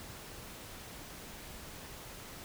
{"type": "silence", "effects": ["pink hiss -48 dBFS RMS until 2.44 s"]}